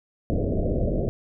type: low-pass noise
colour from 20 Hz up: pink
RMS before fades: -24 dBFS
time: 0.3-1.09 s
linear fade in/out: 0 ms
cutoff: 660 Hz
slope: 96 dB/octave
effects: none